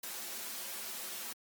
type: noise with comb filter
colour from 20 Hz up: white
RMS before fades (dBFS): -42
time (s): 0.03-1.33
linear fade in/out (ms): 5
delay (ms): 6.6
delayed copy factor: -0.7
effects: high-pass 200 Hz 12 dB/octave + Opus 48 kbps